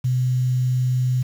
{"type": "tone with quantisation", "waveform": "sine", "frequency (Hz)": 126.8, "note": "B2", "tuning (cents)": 46, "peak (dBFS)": -17, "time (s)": [0.04, 1.23], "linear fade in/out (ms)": 10, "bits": 7, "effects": []}